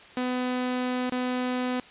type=tone with dropouts; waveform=sawtooth; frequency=251.1 Hz; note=B3; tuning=29 cents sharp; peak=-22 dBFS; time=0.17-1.8 s; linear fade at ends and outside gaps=2 ms; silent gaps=1.097-1.121 s; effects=white hiss -49 dBFS RMS until 1.9 s + resampled to 8000 Hz